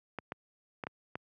clicks, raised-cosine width 0.5 ms, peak -22 dBFS, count 5, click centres 0.187 / 0.321 / 0.838 / 0.869 / 1.155 s, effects high-pass 100 Hz 12 dB/octave

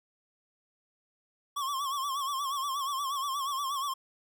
square tone with vibrato, 1104 Hz, C#6, 7 cents flat, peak -31 dBFS, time 1.56-3.94 s, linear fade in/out 10 ms, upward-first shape sine, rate 8.4 Hz, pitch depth 91 cents each way, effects none

